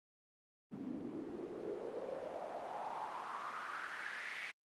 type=noise with band-pass filter sweep; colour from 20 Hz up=pink; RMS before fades=-44 dBFS; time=0.71-4.52 s; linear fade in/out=20 ms; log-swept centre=230 to 2200 Hz; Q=4.5; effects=high-pass 150 Hz 12 dB/octave + Opus 24 kbps